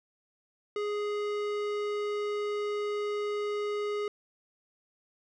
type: tone with low-pass filter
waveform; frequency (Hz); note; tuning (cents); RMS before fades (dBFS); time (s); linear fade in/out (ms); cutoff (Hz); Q
square; 415.3; G#4; 0; -32; 0.76-4.08; 2; 3900; 0.57
effects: none